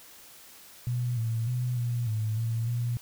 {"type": "tone with pitch steps", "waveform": "sine", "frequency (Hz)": [122.4, 113.9, 124.2, 120, 109, 114.3, 119.7], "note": ["B2", "A#2", "B2", "B2", "A2", "A#2", "A#2"], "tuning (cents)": [-15, -40, 10, -49, -16, -34, 46], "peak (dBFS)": -26, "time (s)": [0.87, 2.97], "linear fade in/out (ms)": 0, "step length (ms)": 300, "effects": ["white hiss -51 dBFS RMS until 3.01 s"]}